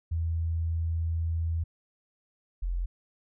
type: tone pair in turn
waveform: sine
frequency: 82.41 / 43.66 Hz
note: E2 / F1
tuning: 0 / 0 cents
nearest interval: major seventh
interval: 1100 cents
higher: first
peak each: -26 / -27 dBFS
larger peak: first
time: 0.11-1.64 / 2.62-2.86 s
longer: first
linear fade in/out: 10 ms
effects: none